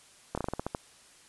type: slowing click train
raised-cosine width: 1 ms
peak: -17 dBFS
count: 9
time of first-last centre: 0.35-0.749 s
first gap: 26 ms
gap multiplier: 1.18
effects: white hiss -57 dBFS RMS until 1.28 s + resampled to 24000 Hz